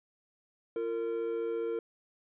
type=tone pair together; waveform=triangle; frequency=343.4 / 458.4 Hz; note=F4 / A#4; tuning=-29 / -29 cents; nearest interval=perfect fourth; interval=500 cents; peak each=-35 / -30 dBFS; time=0.76-1.79 s; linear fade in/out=2 ms; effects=resampled to 8000 Hz